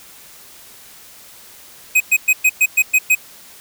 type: tone bursts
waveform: square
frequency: 2517 Hz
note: D#7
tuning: 19 cents sharp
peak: -10 dBFS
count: 8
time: 1.95-3.152 s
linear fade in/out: 10 ms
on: 54 ms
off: 110 ms
effects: white hiss -42 dBFS RMS until 3.6 s